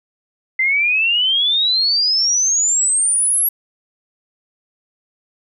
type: exponential sweep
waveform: sine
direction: up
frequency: 2047 to 11550 Hz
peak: -13 dBFS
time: 0.59-3.49 s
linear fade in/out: 5 ms
effects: none